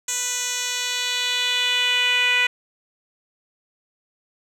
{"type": "tone with band-pass filter sweep", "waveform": "10% pulse", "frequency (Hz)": 493.9, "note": "B4", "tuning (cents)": 0, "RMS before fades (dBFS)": -22, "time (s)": [0.08, 2.47], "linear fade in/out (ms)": 5, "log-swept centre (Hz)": [6800, 2400], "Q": 2.6, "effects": []}